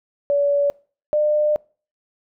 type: tone pair in turn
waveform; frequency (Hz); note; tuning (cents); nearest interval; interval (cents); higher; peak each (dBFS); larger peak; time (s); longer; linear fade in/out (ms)
sine; 571 / 601.1; D5 / D5; -49 / +40; minor second; 89; second; -15; neither; 0.3-0.7 / 1.13-1.56; second; 0
effects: noise-tail reverb RT60 0.4 s tail -25 dB re dry